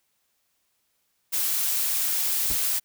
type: noise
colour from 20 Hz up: blue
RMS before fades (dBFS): -25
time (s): 1.32-2.8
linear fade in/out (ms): 20
type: noise with exponential decay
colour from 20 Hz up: brown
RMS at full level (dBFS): -27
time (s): 2.5-2.61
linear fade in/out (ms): 1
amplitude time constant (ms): 23
effects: white hiss -72 dBFS RMS until 2.84 s